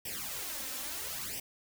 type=noise with flanger; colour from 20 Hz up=white; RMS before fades=-39 dBFS; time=0.05-1.4 s; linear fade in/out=5 ms; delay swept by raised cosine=0.36 to 3.86 ms; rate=0.75 Hz; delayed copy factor=+0.85; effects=none